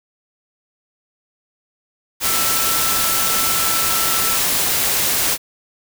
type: tone in noise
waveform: sine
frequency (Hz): 1332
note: E6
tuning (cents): +18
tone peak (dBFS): -25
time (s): 2.23-4.4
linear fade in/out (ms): 50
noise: white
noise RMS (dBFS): -18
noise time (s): 2.2-5.38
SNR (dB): -10
effects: none